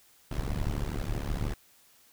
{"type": "noise with amplitude modulation", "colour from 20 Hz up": "brown", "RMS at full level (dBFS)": -27, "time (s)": [0.31, 1.54], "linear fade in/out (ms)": 5, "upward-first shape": "sine", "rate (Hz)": 72.8, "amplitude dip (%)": 100, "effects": ["white hiss -61 dBFS RMS until 2.12 s"]}